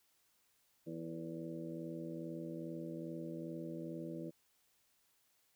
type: harmonic tone with a mistuned harmonic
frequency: 82.41 Hz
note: E2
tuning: in tune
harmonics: 2 / 3 / 4 / 5 / 6 / 7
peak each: -47 / -50 / -45 / -59 / -51 / -52 dBFS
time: 0.86-4.31 s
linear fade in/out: 20 ms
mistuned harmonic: 5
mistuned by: +80 cents
effects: white hiss -75 dBFS RMS until 5.55 s